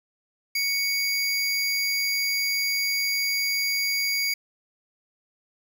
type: tone pair together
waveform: square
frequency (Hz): 2227 / 4776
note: C#7 / D8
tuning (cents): +7 / +28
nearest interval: octave + minor second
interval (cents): 1321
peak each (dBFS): -26 / -27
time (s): 0.55-4.34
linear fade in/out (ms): 5
effects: none